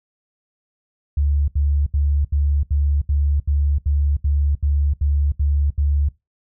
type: tone bursts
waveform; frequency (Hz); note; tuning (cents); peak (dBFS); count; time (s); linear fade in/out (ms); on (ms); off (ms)
sine; 72; D2; -34; -15; 13; 1.17-6.088; 5; 310; 74
effects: noise-tail reverb RT60 0.2 s tail -20 dB re dry